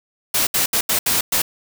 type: noise bursts at uneven times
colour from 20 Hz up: white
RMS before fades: -18 dBFS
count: 6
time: 0.34-0.47 / 0.54-0.66 / 0.73-0.81 / 0.89-0.99 / 1.06-1.21 / 1.32-1.42 s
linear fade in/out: 5 ms
effects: none